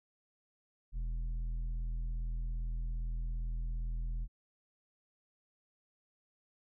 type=tone with tanh clipping; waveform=sine; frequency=41.24 Hz; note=E1; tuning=2 cents sharp; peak=-35 dBFS; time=0.92-4.28 s; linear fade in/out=50 ms; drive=7 dB; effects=none